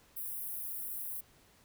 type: high-pass noise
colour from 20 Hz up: white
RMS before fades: -40 dBFS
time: 0.16-1.21 s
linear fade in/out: 10 ms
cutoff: 10000 Hz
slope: 48 dB/octave
effects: pink hiss -64 dBFS RMS until 1.64 s